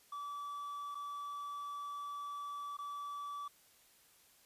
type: tone with dropouts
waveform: triangle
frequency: 1153 Hz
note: D6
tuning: 32 cents flat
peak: -39 dBFS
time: 0.12-3.48 s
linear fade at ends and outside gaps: 5 ms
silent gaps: 0.947-0.952 / 2.77-2.787 s
effects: white hiss -66 dBFS RMS until 4.45 s + resampled to 32000 Hz